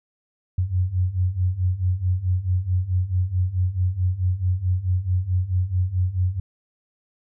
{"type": "beating tone pair", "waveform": "sine", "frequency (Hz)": [88.9, 93.5], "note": ["F2", "F#2"], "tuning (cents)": [31, 19], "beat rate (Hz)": 4.6, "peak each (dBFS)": [-24, -21], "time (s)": [0.58, 6.4], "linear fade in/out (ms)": 5, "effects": []}